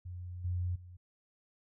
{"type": "tone with level steps", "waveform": "sine", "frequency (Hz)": 89.3, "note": "F2", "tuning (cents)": 39, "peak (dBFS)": [-40, -31, -48], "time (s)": [0.05, 0.97], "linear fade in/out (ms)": 10, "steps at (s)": [0.44, 0.75], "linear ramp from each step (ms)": 10, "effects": []}